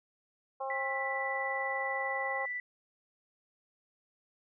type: harmonic tone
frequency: 267.7 Hz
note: C4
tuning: 40 cents sharp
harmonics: 2 / 3 / 4 / 5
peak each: -38 / -37 / -40 / -51 dBFS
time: 0.6-2.46 s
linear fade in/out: 10 ms
type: tone with tremolo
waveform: sine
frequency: 1975.5 Hz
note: B6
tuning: in tune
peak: -33 dBFS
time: 0.7-2.6 s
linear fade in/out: 2 ms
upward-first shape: sine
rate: 20 Hz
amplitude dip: 25%
effects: none